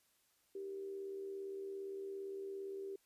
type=tone with amplitude modulation; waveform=sine; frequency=391.2 Hz; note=G4; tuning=4 cents flat; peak=-40 dBFS; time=0.55-2.96 s; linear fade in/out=5 ms; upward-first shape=sine; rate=77.5 Hz; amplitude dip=45%; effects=white hiss -75 dBFS RMS until 3.05 s + resampled to 32000 Hz